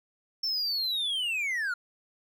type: linear sweep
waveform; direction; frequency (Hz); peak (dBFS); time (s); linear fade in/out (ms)
triangle; down; 5410 to 1380; -26; 0.43-1.74; 5
effects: none